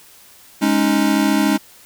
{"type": "chord", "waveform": "square", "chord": "Ab suspended fourth", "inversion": "none", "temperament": "equal", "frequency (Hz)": [207.7, 277.2, 311.1], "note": ["Ab3", "Db4", "Eb4"], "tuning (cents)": [0, 0, 0], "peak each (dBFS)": -19, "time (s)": [0.61, 1.58], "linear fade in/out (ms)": 20, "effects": ["white hiss -46 dBFS RMS until 1.85 s"]}